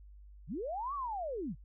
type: linear two-way sweep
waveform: sine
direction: up then down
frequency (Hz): 110 to 1174.7 to 110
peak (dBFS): -35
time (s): 0.47-1.56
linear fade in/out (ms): 50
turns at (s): 0.94
effects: noise-tail reverb RT60 0.1 s tail -22 dB re dry + added 50 Hz sine -51 dBFS peak until 1.64 s